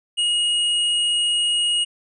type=tone with tanh clipping; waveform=sine; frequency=2879 Hz; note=F#7; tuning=48 cents flat; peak=-19 dBFS; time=0.17-1.85 s; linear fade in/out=20 ms; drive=15 dB; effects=resampled to 24000 Hz